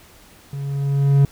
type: tone with level ramp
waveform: triangle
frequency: 139.7 Hz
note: C#3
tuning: 14 cents sharp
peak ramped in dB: -24 to -7 dBFS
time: 0.53-1.25 s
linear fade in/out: 2 ms
effects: pink hiss -48 dBFS RMS until 1.31 s